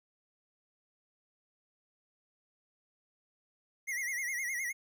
square tone with vibrato, 2029 Hz, B6, 46 cents sharp, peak -34 dBFS, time 3.87-4.73 s, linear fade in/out 20 ms, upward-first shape sine, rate 9.7 Hz, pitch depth 120 cents each way, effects none

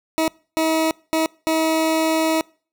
20% pulse tone bursts at uneven times, 319.9 Hz, D#4, 48 cents sharp, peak -12 dBFS, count 4, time 0.18-0.28 / 0.57-0.91 / 1.13-1.26 / 1.47-2.41 s, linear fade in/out 0 ms, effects noise-tail reverb RT60 0.4 s tail -24 dB re dry

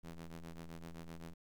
sawtooth ring-modulated tone, 82.41 Hz, E2, in tune, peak -40 dBFS, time 0.03-1.34 s, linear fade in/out 10 ms, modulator 86.3 Hz, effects 13-bit

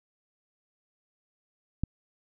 click, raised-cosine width 5 ms, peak -15 dBFS, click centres 1.836 s, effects none

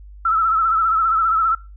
sine tone with vibrato, 1318.5 Hz, E6, in tune, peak -14 dBFS, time 0.25-1.55 s, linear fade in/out 5 ms, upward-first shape triangle, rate 15 Hz, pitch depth 74 cents each way, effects noise-tail reverb RT60 0.3 s tail -22 dB re dry + added 50 Hz sine -37 dBFS peak until 1.76 s

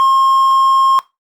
triangle tone, 1071 Hz, C6, 40 cents sharp, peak -6 dBFS, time 0-0.99 s, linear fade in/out 0 ms, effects noise-tail reverb RT60 0.2 s tail -18 dB re dry + Opus 32 kbps

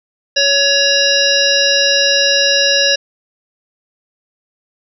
harmonic tone, 560 Hz, C#5, 18 cents sharp, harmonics 1 / 3 / 5 / 7 / 9 / 10, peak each -17 / -17 / -17 / -17 / -17 / -17 dBFS, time 0.36-2.96 s, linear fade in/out 10 ms, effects none

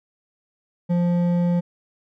sine tone with hard clipping, 174.61 Hz, F3, in tune, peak -19 dBFS, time 0.89-1.61 s, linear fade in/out 20 ms, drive 8 dB, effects none

